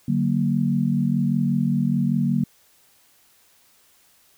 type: chord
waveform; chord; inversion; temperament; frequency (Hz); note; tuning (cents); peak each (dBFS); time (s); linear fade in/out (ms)
sine; D augmented; none; equal with one note detuned; 146.83 / 188.01 / 233.1; D3 / F#3 / A#3; 0 / +28 / 0; -23 / -23 / -22; 0.08-2.44; 5
effects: white hiss -58 dBFS RMS until 4.37 s